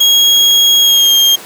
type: tone with pitch glide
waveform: 35% pulse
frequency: 3289 to 3216 Hz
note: G#7 to G7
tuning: -18 to +44 cents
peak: -4 dBFS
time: 0-1.36 s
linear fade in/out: 10 ms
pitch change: -38 cents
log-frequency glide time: 0.81-1.13 s
effects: pink hiss -30 dBFS RMS until 1.45 s + high-pass 300 Hz 12 dB/octave